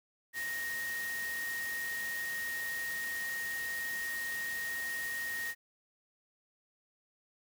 sine tone in noise, 1864.7 Hz, A#6, in tune, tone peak -35 dBFS, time 0.33-5.55 s, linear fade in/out 50 ms, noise white, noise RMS -44 dBFS, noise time 0.33-5.55 s, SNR +6 dB, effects none

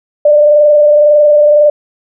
sine tone with frequency modulation, 594 Hz, D5, 20 cents sharp, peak -3 dBFS, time 0.25-1.7 s, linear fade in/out 5 ms, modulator 21.9 Hz, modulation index 0.49, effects none

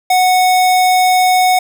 square tone, 737 Hz, F#5, 7 cents flat, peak -9 dBFS, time 0.1-1.59 s, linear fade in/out 5 ms, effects none

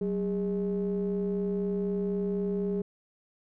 triangle ring-modulated tone, 110 Hz, A2, in tune, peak -22 dBFS, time 0.01-2.82 s, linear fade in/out 5 ms, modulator 298 Hz, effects none

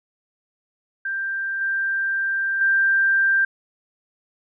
sine tone with level steps, 1580 Hz, G6, 13 cents sharp, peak -23 / -20 / -15 dBFS, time 1.05-3.45 s, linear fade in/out 5 ms, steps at 1.61 / 2.61 s, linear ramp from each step 2 ms, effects none

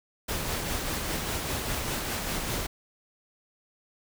pink noise with tremolo, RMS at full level -30 dBFS, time 0.28-2.67 s, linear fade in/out 10 ms, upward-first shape sine, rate 5 Hz, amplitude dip 30%, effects none

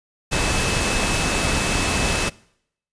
sine tone in noise, 2600 Hz, E7, 24 cents flat, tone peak -28 dBFS, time 0.31-2.3 s, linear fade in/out 20 ms, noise pink, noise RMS -21 dBFS, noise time 0.31-2.3 s, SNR -10 dB, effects noise-tail reverb RT60 0.7 s tail -23 dB re dry + resampled to 22050 Hz

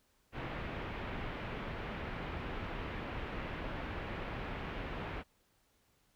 pink low-pass noise, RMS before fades -41 dBFS, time 0.32-5.24 s, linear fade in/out 50 ms, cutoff 2800 Hz, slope 24 dB/octave, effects pink hiss -73 dBFS RMS until 6.15 s

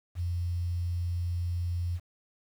sine tone with quantisation, 87.31 Hz, F2, in tune, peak -28 dBFS, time 0.15-2 s, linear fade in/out 50 ms, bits 9, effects none

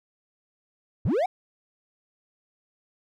triangle linear sweep, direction up, 66 to 784 Hz, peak -19 dBFS, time 1.05-1.26 s, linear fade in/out 5 ms, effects none

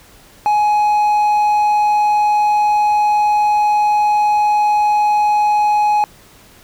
triangle tone, 838 Hz, G#5, 15 cents sharp, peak -9 dBFS, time 0.46-6.04 s, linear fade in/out 0 ms, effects pink hiss -45 dBFS RMS until 6.63 s

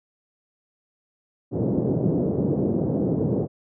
pink band-pass noise, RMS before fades -23 dBFS, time 1.51-3.48 s, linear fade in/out 50 ms, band 120 to 480 Hz, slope 24 dB/octave, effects none

